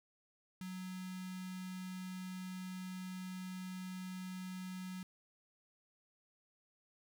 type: tone with notch filter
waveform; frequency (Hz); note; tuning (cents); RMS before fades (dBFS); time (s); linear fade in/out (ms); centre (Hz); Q
square; 185; F#3; 0; -45; 0.61-5.03; 2; 560; 0.55
effects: none